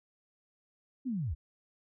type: linear sweep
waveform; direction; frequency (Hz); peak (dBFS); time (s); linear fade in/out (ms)
sine; down; 273.4 to 55.8; -31; 1.05-1.35; 20
effects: none